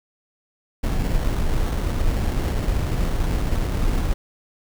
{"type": "noise with sample-and-hold", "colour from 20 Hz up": "brown", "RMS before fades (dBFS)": -21, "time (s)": [0.83, 4.14], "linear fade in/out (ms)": 10, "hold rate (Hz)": 2450, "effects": []}